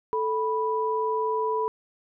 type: tone pair together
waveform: sine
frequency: 438.4 / 984.2 Hz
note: A4 / B5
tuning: -6 / -6 cents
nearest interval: octave + major second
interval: 1400 cents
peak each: -26 / -26 dBFS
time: 0.13-1.68 s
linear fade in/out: 0 ms
effects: none